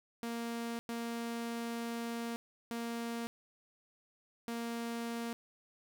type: tone bursts at uneven times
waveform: sawtooth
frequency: 233.1 Hz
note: A#3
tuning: in tune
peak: -33 dBFS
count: 4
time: 0.23-0.79 / 0.89-2.36 / 2.71-3.27 / 4.48-5.33 s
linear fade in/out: 0 ms
effects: none